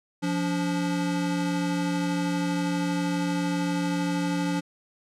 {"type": "tone pair together", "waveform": "square", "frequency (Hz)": [174.61, 286.8], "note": ["F3", "D4"], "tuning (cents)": [0, -41], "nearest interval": "major sixth", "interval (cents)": 859, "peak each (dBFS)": -28, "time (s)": [0.22, 4.61], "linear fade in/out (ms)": 20, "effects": ["low-pass 9000 Hz 12 dB/octave"]}